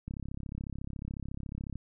click train, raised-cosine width 5 ms, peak -26 dBFS, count 58, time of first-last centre 0.08-1.756 s, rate 34 Hz, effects none

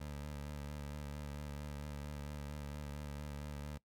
20% pulse tone with vibrato, 72.9 Hz, D2, 12 cents flat, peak -38 dBFS, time 0-3.78 s, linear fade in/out 10 ms, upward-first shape sine, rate 4.4 Hz, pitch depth 38 cents each way, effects noise-tail reverb RT60 0.1 s tail -21 dB re dry

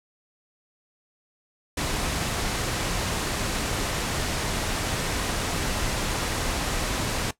pink noise, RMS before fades -27 dBFS, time 1.77-7.31 s, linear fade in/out 5 ms, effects noise-tail reverb RT60 0.1 s tail -17 dB re dry + low-pass 10000 Hz 12 dB/octave

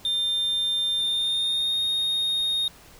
triangle tone with pitch glide, 3600 to 3705 Hz, A7 to A#7, +39 to -11 cents, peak -21 dBFS, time 0.05-2.68 s, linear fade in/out 2 ms, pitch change +50 cents, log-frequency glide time 0.97-1.83 s, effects pink hiss -50 dBFS RMS until 2.99 s

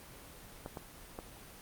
clicks, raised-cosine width 1 ms, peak -26 dBFS, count 3, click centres 0.661 / 0.772 / 1.189 s, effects pink hiss -52 dBFS RMS until 1.61 s + Opus 24 kbps

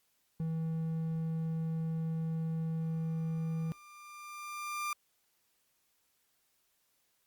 triangle tone, 161.8 Hz, E3, 32 cents flat, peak -30 dBFS, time 0.4-3.72 s, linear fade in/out 0 ms
30% pulse tone with exponential growth, 1193 Hz, D6, 27 cents sharp, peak -30 dBFS, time 2.81-4.93 s, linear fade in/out 2 ms, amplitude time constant 460 ms
effects white hiss -75 dBFS RMS until 7.26 s + Opus 48 kbps

